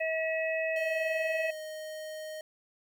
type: harmonic tone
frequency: 643 Hz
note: E5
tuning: 43 cents flat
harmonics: 1 / 3 / 4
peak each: -30 / -35 / -36 dBFS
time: 0-1.51 s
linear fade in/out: 10 ms
type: tone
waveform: square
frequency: 622.3 Hz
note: D#5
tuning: in tune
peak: -39 dBFS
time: 0.76-2.41 s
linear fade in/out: 2 ms
effects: 11-bit